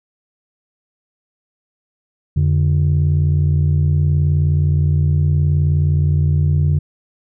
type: tone pair together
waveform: sine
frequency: 87.2 / 146.44 Hz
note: F2 / D3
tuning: -2 / -5 cents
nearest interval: major sixth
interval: 897 cents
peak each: -13 dBFS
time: 2.36-6.79 s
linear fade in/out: 10 ms
effects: tanh soft clip ceiling -8 dBFS